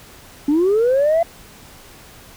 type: linear sweep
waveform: sine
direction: up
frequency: 277.8 to 685 Hz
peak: -11 dBFS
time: 0.48-1.23 s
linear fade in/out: 5 ms
effects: tanh soft clip ceiling -10 dBFS + pink hiss -43 dBFS RMS until 2.36 s